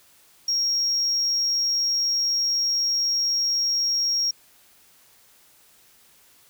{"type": "tone", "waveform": "triangle", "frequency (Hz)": 5588, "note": "F8", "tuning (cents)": 0, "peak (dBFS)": -18, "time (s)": [0.48, 4.31], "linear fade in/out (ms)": 5, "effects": ["tanh soft clip ceiling -16 dBFS", "white hiss -56 dBFS RMS until 6.49 s"]}